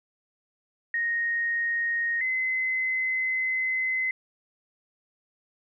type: tone pair in turn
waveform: sine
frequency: 1864.7 / 2045 Hz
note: A#6 / C7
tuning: 0 / -40 cents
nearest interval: major second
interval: 160 cents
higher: second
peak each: -24 / -24 dBFS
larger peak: neither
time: 0.94-2.21 / 2.21-4.11 s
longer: second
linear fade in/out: 2 ms
effects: none